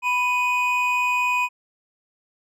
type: tone pair together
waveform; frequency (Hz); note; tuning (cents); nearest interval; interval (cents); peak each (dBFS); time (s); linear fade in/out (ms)
triangle; 989.6 / 2489; B5 / D#7; +3 / 0; octave + major third; 1597; -20; 0.02-1.49; 50
effects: none